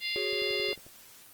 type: harmonic tone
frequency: 697 Hz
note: F5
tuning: 4 cents flat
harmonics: 3 / 4 / 5 / 6 / 7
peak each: -35 / -36 / -37 / -38 / -38 dBFS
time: 0-0.76 s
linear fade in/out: 50 ms
type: chord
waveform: triangle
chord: F# suspended second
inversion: none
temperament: equal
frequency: 370 / 415.3 / 554.4 Hz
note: F#4 / G#4 / C#5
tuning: 0 / 0 / 0 cents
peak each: -34 / -32 / -37 dBFS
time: 0.16-0.73 s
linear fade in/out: 0 ms
type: click train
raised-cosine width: 2 ms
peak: -38 dBFS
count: 7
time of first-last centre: 0.33-0.866 s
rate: 11.2 Hz
effects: white hiss -53 dBFS RMS until 1.33 s + Opus 24 kbps